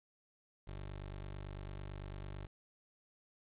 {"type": "tone", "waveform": "20% pulse", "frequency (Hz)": 48.98, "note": "G1", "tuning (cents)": -1, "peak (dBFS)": -39, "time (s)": [0.67, 2.47], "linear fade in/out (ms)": 10, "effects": ["resampled to 8000 Hz", "11-bit"]}